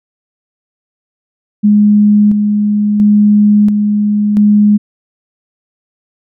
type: tone with tremolo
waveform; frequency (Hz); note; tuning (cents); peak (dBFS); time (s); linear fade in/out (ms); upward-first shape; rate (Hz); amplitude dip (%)
sine; 208.1; G#3; +4; -4; 1.63-4.78; 20; square; 0.73; 40
effects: none